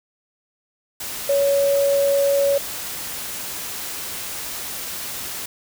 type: tone in noise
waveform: sine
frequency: 560 Hz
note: C#5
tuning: 18 cents sharp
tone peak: -15 dBFS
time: 1.29-2.58 s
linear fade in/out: 5 ms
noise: white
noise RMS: -30 dBFS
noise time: 1-5.46 s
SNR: +12 dB
effects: none